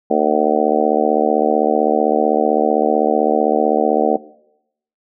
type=harmonic tone; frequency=75.7 Hz; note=D#2; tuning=47 cents flat; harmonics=3 / 4 / 5 / 6 / 7 / 8 / 9 / 10; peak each=-21 / -22 / -23 / -18 / -21 / -21 / -23 / -20 dBFS; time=0.1-4.17 s; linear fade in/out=10 ms; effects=noise-tail reverb RT60 0.8 s tail -20 dB re dry